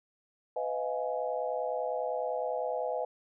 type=chord; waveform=sine; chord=F half-diminished seventh; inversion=second; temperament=just; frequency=502.9 / 628.6 / 698.5 / 838.1 Hz; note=Cb5 / Eb5 / F5 / Ab5; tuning=+31 / +18 / 0 / +16 cents; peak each=-34 / -35 / -37 / -38 dBFS; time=0.56-3.05 s; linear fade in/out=5 ms; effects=none